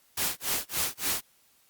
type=noise with tremolo; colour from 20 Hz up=white; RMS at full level=-27 dBFS; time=0.17-1.21 s; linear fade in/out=5 ms; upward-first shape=sine; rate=3.5 Hz; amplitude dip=100%; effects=white hiss -64 dBFS RMS until 1.69 s + Opus 48 kbps